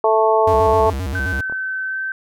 harmonic tone, 220 Hz, A3, in tune, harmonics 2 / 3 / 4 / 5, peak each -16 / -17 / -17 / -21 dBFS, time 0.04-0.9 s, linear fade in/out 2 ms
square tone with vibrato, 78.9 Hz, D#2, 25 cents sharp, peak -22 dBFS, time 0.47-1.41 s, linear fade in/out 5 ms, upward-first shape square, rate 7.6 Hz, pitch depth 280 cents each way
sine tone with pitch glide, 1533 to 1547.2 Hz, G6 to G6, -39 to -23 cents, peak -21 dBFS, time 1.15-2.12 s, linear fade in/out 2 ms, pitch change +16 cents, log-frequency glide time 1.85-1.99 s
clicks, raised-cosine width 1 ms, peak -20 dBFS, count 2, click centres 1.498 / 1.524 s
effects none

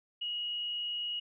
sine tone with frequency modulation, 2890 Hz, F#7, 41 cents flat, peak -33 dBFS, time 0.21-1.2 s, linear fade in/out 10 ms, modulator 128 Hz, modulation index 0.23, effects none

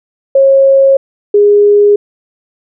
sine tone pair in turn, 543 / 411.2 Hz, C#5 / G#4, -36 / -17 cents, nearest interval perfect fourth, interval 481 cents, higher first, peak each -3 dBFS, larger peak neither, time 0.35-0.97 / 1.34-1.96 s, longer neither, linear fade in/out 5 ms, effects none

